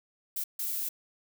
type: noise bursts at uneven times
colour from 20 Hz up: violet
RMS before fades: -33 dBFS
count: 2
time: 0.36-0.44 / 0.59-0.89 s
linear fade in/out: 5 ms
effects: none